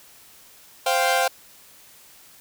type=chord; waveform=sawtooth; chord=C suspended fourth; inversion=none; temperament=equal; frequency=523.3 / 698.5 / 784 Hz; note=C5 / F5 / G5; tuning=0 / 0 / 0 cents; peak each=-20 / -19 / -19 dBFS; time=0.86-1.28 s; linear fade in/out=5 ms; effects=white hiss -50 dBFS RMS until 2.4 s

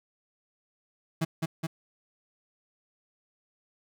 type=tone with echo; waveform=35% pulse; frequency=162.2 Hz; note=E3; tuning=28 cents flat; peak=-23 dBFS; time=1.21-1.25 s; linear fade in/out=10 ms; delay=210 ms; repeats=2; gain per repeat=-2 dB; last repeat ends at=1.67 s; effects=none

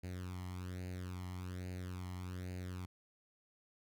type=tone with flanger; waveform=sawtooth; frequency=91 Hz; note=F#2; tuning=28 cents flat; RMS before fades=-44 dBFS; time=0.03-2.86 s; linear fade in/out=10 ms; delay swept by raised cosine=0.44 to 0.98 ms; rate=1.2 Hz; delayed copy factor=+0.75; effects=none

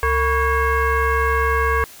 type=tone with frequency modulation; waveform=sine; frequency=591 Hz; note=D5; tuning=11 cents sharp; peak=-15 dBFS; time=0.03-1.84 s; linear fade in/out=0 ms; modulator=523 Hz; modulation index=2.4; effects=white hiss -42 dBFS RMS until 2 s

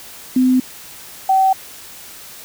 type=tone pair in turn; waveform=sine; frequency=255.7 / 766.2 Hz; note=C4 / G5; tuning=-40 / -40 cents; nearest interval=octave + perfect fifth; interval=1900 cents; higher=second; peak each=-10 dBFS; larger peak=neither; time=0.36-0.6 / 1.29-1.53 s; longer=neither; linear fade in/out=5 ms; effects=white hiss -37 dBFS RMS until 2.44 s

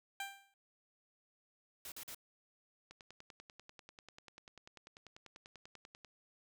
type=tone with exponential decay; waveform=15% pulse; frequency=790 Hz; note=G5; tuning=13 cents sharp; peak=-31 dBFS; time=0.2-0.54 s; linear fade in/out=2 ms; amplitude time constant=72 ms
type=noise bursts; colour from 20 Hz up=white; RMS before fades=-48 dBFS; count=3; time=1.85-2.147 s; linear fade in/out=2 ms; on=69 ms; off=45 ms
type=click train; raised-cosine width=0.2 ms; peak=-36 dBFS; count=33; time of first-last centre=2.91-6.047 s; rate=10.2 Hz
effects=none

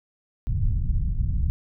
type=low-pass noise; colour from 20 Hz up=pink; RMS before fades=-23 dBFS; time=0.47-1.5 s; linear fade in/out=0 ms; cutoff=130 Hz; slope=24 dB/octave; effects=none

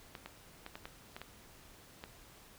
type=clicks; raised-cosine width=0.3 ms; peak=-28 dBFS; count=8; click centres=0.152 / 0.26 / 0.664 / 0.755 / 0.855 / 1.165 / 1.216 / 2.039 s; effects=pink hiss -58 dBFS RMS until 2.58 s

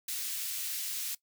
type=high-pass noise; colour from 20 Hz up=white; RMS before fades=-36 dBFS; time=0.08-1.15 s; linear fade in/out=5 ms; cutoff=2600 Hz; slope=12 dB/octave; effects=noise-tail reverb RT60 0.1 s tail -19 dB re dry

